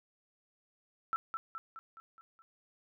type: tone with echo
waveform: sine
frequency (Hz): 1328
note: E6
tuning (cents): +12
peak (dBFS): -29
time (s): 1.13-1.16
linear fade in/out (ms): 0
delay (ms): 210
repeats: 6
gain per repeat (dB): -5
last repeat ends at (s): 2.42
effects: none